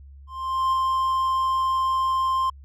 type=tone with ADSR envelope; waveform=triangle; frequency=1051 Hz; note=C6; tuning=7 cents sharp; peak=-16 dBFS; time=0.27-2.5 s; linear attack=460 ms; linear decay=5 ms; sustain=-2 dB; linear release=5 ms; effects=added 69 Hz sine -42 dBFS peak until 2.64 s